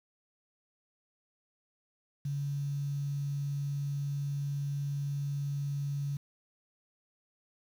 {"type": "tone with quantisation", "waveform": "sine", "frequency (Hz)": 141.8, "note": "C#3", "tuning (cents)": 40, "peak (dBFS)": -31, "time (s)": [2.25, 6.17], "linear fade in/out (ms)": 5, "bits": 9, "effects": []}